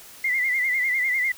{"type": "tone with vibrato", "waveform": "sine", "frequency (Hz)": 2053, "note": "C7", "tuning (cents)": -33, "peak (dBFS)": -20, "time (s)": [0.24, 1.32], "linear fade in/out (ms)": 5, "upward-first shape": "sine", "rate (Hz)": 10, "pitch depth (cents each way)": 79, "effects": ["white hiss -45 dBFS RMS until 1.37 s"]}